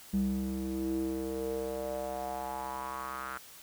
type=tone with band-pass filter sweep; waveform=square; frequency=65.41 Hz; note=C2; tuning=in tune; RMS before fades=-35 dBFS; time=0.13-3.38 s; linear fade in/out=5 ms; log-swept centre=200 to 1400 Hz; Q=5; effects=white hiss -52 dBFS RMS until 3.62 s